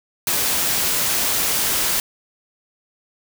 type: noise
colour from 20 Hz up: white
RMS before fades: -20 dBFS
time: 0.27-2 s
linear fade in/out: 2 ms
effects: none